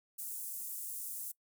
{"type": "high-pass noise", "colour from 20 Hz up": "pink", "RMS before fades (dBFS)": -42, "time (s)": [0.18, 1.32], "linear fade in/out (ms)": 10, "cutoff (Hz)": 8800, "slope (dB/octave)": 24, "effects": ["noise-tail reverb RT60 0.1 s tail -22 dB re dry"]}